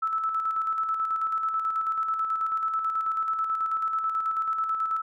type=tone with tremolo; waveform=sine; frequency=1312 Hz; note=E6; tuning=9 cents flat; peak=-23 dBFS; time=0.02-5.02 s; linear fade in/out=10 ms; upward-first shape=square; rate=9.2 Hz; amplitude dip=40%; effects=none